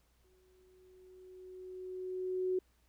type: tone with exponential growth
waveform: sine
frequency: 370 Hz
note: F#4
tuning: in tune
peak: -29 dBFS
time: 0.24-2.59 s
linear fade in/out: 5 ms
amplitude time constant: 510 ms
effects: added 60 Hz sine -70 dBFS peak until 2.88 s + pink hiss -74 dBFS RMS until 2.88 s